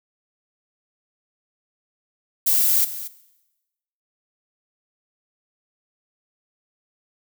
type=noise with echo; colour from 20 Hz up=violet; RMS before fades=-18 dBFS; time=2.46-2.85 s; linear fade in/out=10 ms; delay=230 ms; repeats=1; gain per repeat=-14 dB; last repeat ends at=3.08 s; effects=noise-tail reverb RT60 1.0 s tail -17 dB re dry